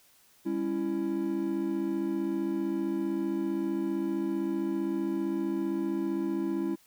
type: chord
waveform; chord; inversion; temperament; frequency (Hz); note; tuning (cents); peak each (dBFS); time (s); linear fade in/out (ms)
triangle; C# diminished; second; just; 199.57 / 277.2 / 332.6; G3 / C#4 / E4; +31 / 0 / +16; -33 / -32 / -28; 0.45-6.76; 20
effects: white hiss -62 dBFS RMS until 6.86 s